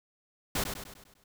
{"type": "noise with echo", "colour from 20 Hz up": "pink", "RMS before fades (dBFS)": -30, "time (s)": [0.55, 0.64], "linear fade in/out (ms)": 5, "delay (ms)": 100, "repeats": 6, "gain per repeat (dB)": -6, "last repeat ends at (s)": 1.24, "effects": []}